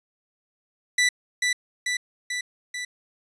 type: tone with echo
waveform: sawtooth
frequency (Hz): 1975.5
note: B6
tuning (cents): 0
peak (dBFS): -14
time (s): 0.98-1.09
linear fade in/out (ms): 5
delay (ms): 440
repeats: 4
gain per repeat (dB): -3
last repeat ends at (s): 2.85
effects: resampled to 22050 Hz